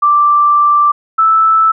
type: tone pair in turn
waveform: sine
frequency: 1174.7 / 1315.3 Hz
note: D6 / E6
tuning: 0 / -4 cents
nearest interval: major second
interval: 196 cents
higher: second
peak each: -6 dBFS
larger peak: neither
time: 0.02-0.92 / 1.18-1.72 s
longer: first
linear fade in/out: 10 ms
effects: none